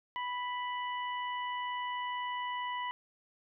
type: harmonic tone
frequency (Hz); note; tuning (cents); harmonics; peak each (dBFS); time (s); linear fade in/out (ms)
987.8; B5; 0; 1 / 2 / 3; -35 / -41 / -45; 0.16-2.91; 0
effects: none